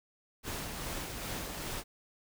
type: noise with tremolo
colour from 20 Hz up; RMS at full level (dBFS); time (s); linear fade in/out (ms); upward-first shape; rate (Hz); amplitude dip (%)
pink; -38; 0.43-1.84; 50; sine; 2.5; 30
effects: none